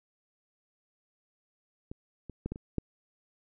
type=clicks; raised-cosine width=3 ms; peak=-27 / -28 / -20 / -22 / -29 / -16 dBFS; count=6; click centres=1.915 / 2.297 / 2.46 / 2.52 / 2.559 / 2.783 s; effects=none